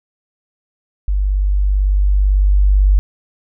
sine tone with level ramp, 49 Hz, G1, in tune, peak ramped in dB -13 to -7 dBFS, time 1.08-2.99 s, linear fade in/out 0 ms, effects none

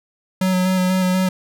square tone with vibrato, 185 Hz, F#3, in tune, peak -16 dBFS, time 0.41-1.29 s, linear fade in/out 5 ms, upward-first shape square, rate 4.1 Hz, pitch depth 16 cents each way, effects none

